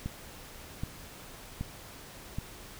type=click train; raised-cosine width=5 ms; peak=-21 dBFS; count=4; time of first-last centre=0.06-2.386 s; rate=1.29 Hz; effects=pink hiss -48 dBFS RMS until 2.79 s